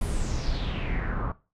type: noise with low-pass filter sweep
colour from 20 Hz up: brown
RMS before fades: -28 dBFS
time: 0.01-1.32 s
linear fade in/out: 5 ms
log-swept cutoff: 11000 to 1100 Hz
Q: 4.6
effects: noise-tail reverb RT60 0.3 s tail -18 dB re dry